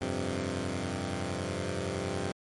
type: chord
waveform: 10% pulse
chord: F suspended second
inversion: none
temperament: equal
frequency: 87.31 / 98 / 130.81 Hz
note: F2 / G2 / C3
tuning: 0 / 0 / 0 cents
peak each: -27 / -27 / -29 dBFS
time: 0.01-2.32 s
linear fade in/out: 5 ms
effects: MP3 48 kbps